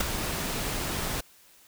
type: noise with ADSR envelope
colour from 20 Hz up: pink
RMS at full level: -22 dBFS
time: 0-1.21 s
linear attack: 8 ms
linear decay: 8 ms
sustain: -9 dB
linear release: 8 ms
effects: white hiss -57 dBFS RMS until 1.67 s